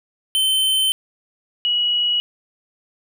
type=tone pair in turn; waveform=square / sine; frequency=3081 / 2917 Hz; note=G7 / F#7; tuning=-31 / -25 cents; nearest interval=minor second; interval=94 cents; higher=first; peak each=-16 dBFS; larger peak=neither; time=0.35-0.92 / 1.65-2.2 s; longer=first; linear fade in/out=0 ms; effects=none